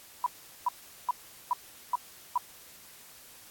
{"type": "tone bursts", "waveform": "sine", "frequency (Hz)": 984, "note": "B5", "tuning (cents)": -7, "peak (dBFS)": -23, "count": 6, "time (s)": [0.24, 2.378], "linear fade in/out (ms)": 2, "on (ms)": 23, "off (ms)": 400, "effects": ["white hiss -52 dBFS RMS until 3.5 s", "AAC 64 kbps"]}